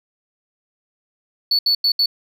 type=tone bursts at uneven times; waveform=sine; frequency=4448 Hz; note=C#8; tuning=5 cents sharp; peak=-11 dBFS; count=4; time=1.51-1.59 / 1.66-1.75 / 1.84-1.92 / 1.99-2.06 s; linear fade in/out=5 ms; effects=tanh soft clip ceiling -12 dBFS